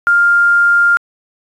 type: tone with quantisation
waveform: sine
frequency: 1401 Hz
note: F6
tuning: 5 cents sharp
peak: -7 dBFS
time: 0.07-0.97 s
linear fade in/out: 0 ms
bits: 6
effects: resampled to 24000 Hz